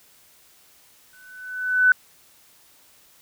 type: tone with exponential growth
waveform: sine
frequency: 1500 Hz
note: F#6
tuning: 23 cents sharp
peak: -10 dBFS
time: 1.13-1.92 s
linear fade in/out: 2 ms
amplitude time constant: 170 ms
effects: white hiss -55 dBFS RMS until 3.21 s